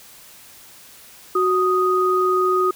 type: tone pair together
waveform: sine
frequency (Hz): 370 / 1244.5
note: F#4 / D#6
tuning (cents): 0 / 0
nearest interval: octave + major sixth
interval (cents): 2100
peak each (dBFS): -18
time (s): 1.35-2.71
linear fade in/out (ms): 5
effects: white hiss -45 dBFS RMS until 2.75 s